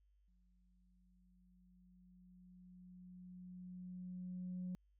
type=tone with exponential growth; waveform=sine; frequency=181.4 Hz; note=F#3; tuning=34 cents flat; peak=-39 dBFS; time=0.28-4.75 s; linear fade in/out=0 ms; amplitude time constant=970 ms; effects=tanh soft clip ceiling -38 dBFS + added 50 Hz sine -70 dBFS peak until 4.99 s